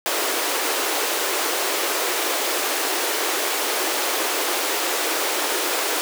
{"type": "high-pass noise", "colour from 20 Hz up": "pink", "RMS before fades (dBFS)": -23, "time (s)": [0.06, 6.01], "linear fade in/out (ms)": 0, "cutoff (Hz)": 320, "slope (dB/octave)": 48, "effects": []}